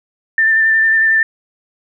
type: tone with vibrato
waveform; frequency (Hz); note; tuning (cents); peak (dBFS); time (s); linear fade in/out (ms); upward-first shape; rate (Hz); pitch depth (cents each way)
sine; 1784; A6; +23; -9; 0.38-1.23; 2; sine; 11; 17
effects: none